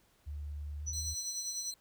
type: tone with pitch glide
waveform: sine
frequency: 73.42 to 79.15 Hz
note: D2 to D#2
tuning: 0 to +30 cents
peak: -38 dBFS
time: 0.26-1.15 s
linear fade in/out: 20 ms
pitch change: +130 cents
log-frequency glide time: 0.79-0.95 s
type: tone with tremolo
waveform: sine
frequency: 5940 Hz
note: F#8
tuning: 6 cents sharp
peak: -34 dBFS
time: 0.86-1.72 s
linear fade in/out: 20 ms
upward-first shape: triangle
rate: 10 Hz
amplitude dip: 70%
type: tone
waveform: sawtooth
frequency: 4110 Hz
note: C8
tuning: 32 cents flat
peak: -39 dBFS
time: 0.93-1.74 s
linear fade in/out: 2 ms
effects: pink hiss -69 dBFS RMS until 1.8 s